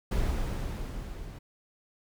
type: noise with level ramp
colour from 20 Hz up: brown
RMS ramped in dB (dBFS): -27 to -42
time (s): 0.11-1.39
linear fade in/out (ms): 10
effects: none